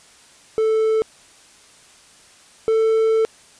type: tone pair in turn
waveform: triangle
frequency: 440 / 444.3 Hz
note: A4 / A4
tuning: 0 / +17 cents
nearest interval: unison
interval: 17 cents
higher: second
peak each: -13 / -12 dBFS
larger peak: second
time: 0.58-1.02 / 2.68-3.25 s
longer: second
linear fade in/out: 0 ms
effects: white hiss -49 dBFS RMS until 3.59 s + resampled to 22050 Hz